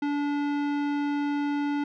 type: tone with tanh clipping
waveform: sine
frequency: 288.8 Hz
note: D4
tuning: 29 cents flat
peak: -27 dBFS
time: 0.02-1.84 s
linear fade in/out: 5 ms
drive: 18 dB
effects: none